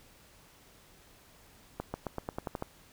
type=accelerating click train; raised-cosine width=1 ms; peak=-20 dBFS; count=9; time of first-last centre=1.8-2.624 s; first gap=140 ms; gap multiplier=0.91; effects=pink hiss -59 dBFS RMS until 2.92 s